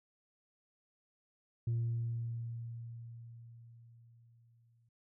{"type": "tone with exponential decay", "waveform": "sine", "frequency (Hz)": 116.54, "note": "A#2", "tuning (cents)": 0, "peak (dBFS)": -28, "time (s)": [1.67, 4.89], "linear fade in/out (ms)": 5, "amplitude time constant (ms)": 700, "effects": ["tanh soft clip ceiling -29 dBFS"]}